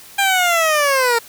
15% pulse linear sweep, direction down, 803 to 456.1 Hz, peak -7 dBFS, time 0.18-1.19 s, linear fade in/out 10 ms, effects white hiss -41 dBFS RMS until 1.28 s

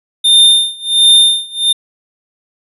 square tone with tremolo, 3617 Hz, A7, 47 cents sharp, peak -4 dBFS, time 0.24-1.73 s, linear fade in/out 10 ms, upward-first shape sine, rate 1.4 Hz, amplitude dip 95%, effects resampled to 32000 Hz

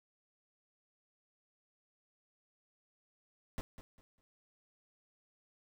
brown noise with echo, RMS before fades -38 dBFS, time 3.58-3.61 s, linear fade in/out 0 ms, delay 200 ms, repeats 3, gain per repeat -12 dB, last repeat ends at 4.21 s, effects none

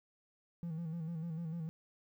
triangle tone with vibrato, 164.81 Hz, E3, in tune, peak -35 dBFS, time 0.63-1.69 s, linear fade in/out 0 ms, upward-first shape square, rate 6.7 Hz, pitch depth 61 cents each way, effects tanh soft clip ceiling -31 dBFS + 12-bit

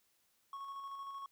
triangle tone with tremolo, 1103 Hz, C#6, 9 cents flat, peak -40 dBFS, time 0.53-1.26 s, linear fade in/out 2 ms, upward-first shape square, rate 13 Hz, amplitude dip 30%, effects white hiss -75 dBFS RMS until 1.31 s

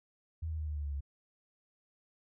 sine tone with pitch steps, 80.9 / 78.96 / 77.07 / 75.22 / 73.42 / 71.66 / 69.94 Hz, E2 / D#2 / D#2 / D2 / D2 / D2 / C#2, -32 / +26 / -16 / +42 / 0 / -42 / +16 cents, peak -34 dBFS, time 0.42-1.008 s, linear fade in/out 10 ms, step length 84 ms, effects none

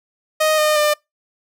sawtooth tone with pitch steps, 622.3 / 610.6 / 599 Hz, D#5 / D#5 / D5, 0 / -33 / +34 cents, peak -10 dBFS, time 0.4-0.94 s, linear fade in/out 10 ms, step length 180 ms, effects noise-tail reverb RT60 0.2 s tail -26 dB re dry

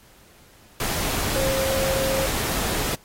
sine tone in noise, 535 Hz, C5, 38 cents sharp, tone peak -23 dBFS, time 1.36-2.26 s, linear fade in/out 2 ms, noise pink, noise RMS -26 dBFS, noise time 0.8-2.95 s, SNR 0 dB, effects pink hiss -53 dBFS RMS until 3.04 s + AAC 48 kbps

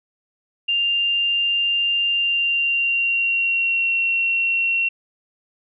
sine tone with pitch glide, 2794 to 2729 Hz, F7 to F7, 0 to -41 cents, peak -17 dBFS, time 0.68-4.89 s, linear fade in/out 10 ms, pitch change -41 cents, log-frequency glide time 2.09-3.94 s, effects none

